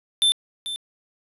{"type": "tone with echo", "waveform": "square", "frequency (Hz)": 3550, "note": "A7", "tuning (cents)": 15, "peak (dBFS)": -16, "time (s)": [0.22, 0.32], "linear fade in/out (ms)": 0, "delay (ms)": 440, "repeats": 1, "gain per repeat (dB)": -12, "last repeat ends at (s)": 0.76, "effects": ["resampled to 32000 Hz", "8-bit"]}